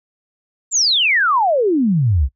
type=exponential sweep; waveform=sine; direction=down; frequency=7550 to 60.3 Hz; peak=-12 dBFS; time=0.71-2.29 s; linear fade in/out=50 ms; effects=noise-tail reverb RT60 0.1 s tail -21 dB re dry